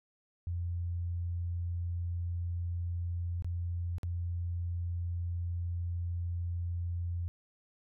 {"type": "tone with dropouts", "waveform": "sine", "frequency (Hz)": 86.7, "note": "F2", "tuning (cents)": -12, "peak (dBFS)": -32, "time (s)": [0.47, 7.28], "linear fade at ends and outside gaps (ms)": 0, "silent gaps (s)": [[3.423, 3.445], [3.983, 4.032]], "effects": []}